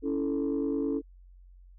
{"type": "chord", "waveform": "sine", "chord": "A major", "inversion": "first", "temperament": "equal with one note detuned", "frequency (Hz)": [279.9, 329.6, 440], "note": ["C#4", "E4", "A4"], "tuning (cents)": [17, 0, 0], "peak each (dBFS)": [-28, -32, -31], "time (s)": [0.02, 1.02], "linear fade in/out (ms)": 50, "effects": ["tanh soft clip ceiling -21 dBFS", "added 45 Hz sine -50 dBFS peak until 1.78 s"]}